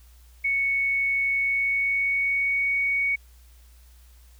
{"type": "tone with pitch glide", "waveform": "sine", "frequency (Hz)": [2217, 2234], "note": ["C#7", "C#7"], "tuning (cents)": [0, 13], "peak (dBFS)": -21, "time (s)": [0.44, 3.16], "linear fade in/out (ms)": 10, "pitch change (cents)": 13, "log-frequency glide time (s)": [1.34, 2.68], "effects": ["added 60 Hz sine -49 dBFS peak until 4.39 s", "white hiss -60 dBFS RMS until 4.39 s"]}